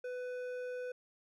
triangle tone with hard clipping, 498.6 Hz, B4, 16 cents sharp, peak -40 dBFS, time 0.04-0.92 s, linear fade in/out 5 ms, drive 12 dB, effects none

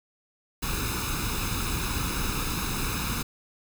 pink noise with comb filter, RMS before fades -29 dBFS, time 0.62-3.23 s, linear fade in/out 10 ms, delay 0.78 ms, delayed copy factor +0.75, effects none

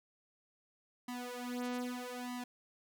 sawtooth tone with flanger, 246.9 Hz, B3, in tune, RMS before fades -41 dBFS, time 1.08-2.44 s, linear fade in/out 5 ms, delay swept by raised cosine 1 to 4.1 ms, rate 0.8 Hz, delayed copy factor +1, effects none

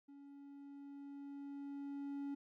triangle tone with level ramp, 281.2 Hz, C#4, 25 cents sharp, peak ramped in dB -53 to -38 dBFS, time 0.08-2.35 s, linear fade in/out 10 ms, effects none

